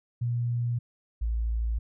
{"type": "tone pair in turn", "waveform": "sine", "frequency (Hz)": [119.7, 56.49], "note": ["A#2", "A1"], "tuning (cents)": [46, 46], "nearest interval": "octave + minor second", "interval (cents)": 1300, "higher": "first", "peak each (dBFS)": -25, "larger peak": "neither", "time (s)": [[0.21, 0.79], [1.21, 1.79]], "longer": "neither", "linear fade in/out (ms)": 10, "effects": []}